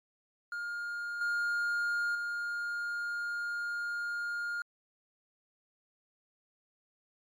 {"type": "tone with level steps", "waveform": "triangle", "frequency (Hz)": 1415, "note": "F6", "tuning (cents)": 22, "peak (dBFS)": [-33, -27, -31], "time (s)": [0.52, 4.62], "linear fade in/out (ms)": 2, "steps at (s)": [1.21, 2.15], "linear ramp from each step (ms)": 2, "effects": ["MP3 64 kbps"]}